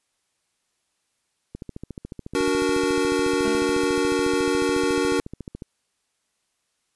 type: click train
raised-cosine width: 3 ms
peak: -21 dBFS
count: 58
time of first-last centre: 1.55-5.621 s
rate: 14 Hz
type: chord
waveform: square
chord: D augmented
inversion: none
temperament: equal with one note detuned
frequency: 289.6 / 370 / 466.2 Hz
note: D4 / F#4 / A#4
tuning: -24 / 0 / 0 cents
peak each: -25 dBFS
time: 2.35-5.2 s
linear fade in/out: 0 ms
type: tone with exponential decay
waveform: square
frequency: 220 Hz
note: A3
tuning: in tune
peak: -28 dBFS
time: 3.45-4.33 s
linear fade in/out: 0 ms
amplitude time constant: 190 ms
effects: white hiss -73 dBFS RMS until 6.95 s + resampled to 24000 Hz